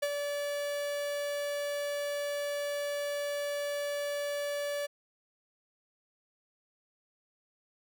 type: tone with ADSR envelope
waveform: 45% pulse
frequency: 577 Hz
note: D5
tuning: 31 cents flat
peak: -27 dBFS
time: 0.02-4.87 s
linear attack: 10 ms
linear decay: 49 ms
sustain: -5 dB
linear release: 17 ms
effects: none